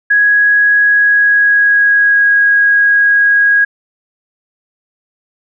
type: tone with pitch glide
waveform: sine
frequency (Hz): 1664 to 1646.8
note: G#6 to G#6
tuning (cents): +3 to -15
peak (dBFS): -6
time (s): 0.1-3.65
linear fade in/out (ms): 10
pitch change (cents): -18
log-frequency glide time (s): 0.83-2.31
effects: none